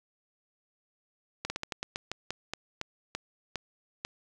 slowing click train, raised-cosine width 0.2 ms, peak -16 dBFS, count 14, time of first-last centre 1.45-4.05 s, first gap 50 ms, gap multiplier 1.21, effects none

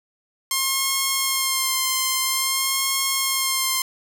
5% pulse tone with vibrato, 1063 Hz, C6, 27 cents sharp, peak -8 dBFS, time 0.51-3.82 s, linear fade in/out 2 ms, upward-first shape sine, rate 0.5 Hz, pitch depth 26 cents each way, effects none

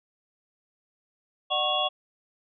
sine tone cluster, 601 / 745 / 1102 / 2794 / 3367 Hz, D5 / F#5 / C#6 / F7 / G#7, +40 / +12 / -11 / 0 / +23 cents, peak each -31 / -29 / -31 / -32 / -27 dBFS, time 1.5-1.89 s, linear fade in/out 20 ms, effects none

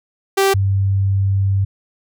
sawtooth / sine tone pair in turn, 390.2 / 97.72 Hz, G4 / G2, -8 / -5 cents, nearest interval 2 octaves, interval 2397 cents, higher first, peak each -8 / -13 dBFS, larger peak first, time 0.37-0.54 / 0.54-1.65 s, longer second, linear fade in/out 10 ms, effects none

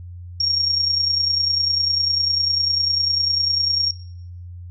sine tone with amplitude modulation, 5550 Hz, F8, 12 cents flat, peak -15 dBFS, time 0.4-3.91 s, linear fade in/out 5 ms, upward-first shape sine, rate 30 Hz, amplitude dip 55%, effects noise-tail reverb RT60 0.6 s tail -18 dB re dry + added 88 Hz sine -33 dBFS peak until 4.7 s

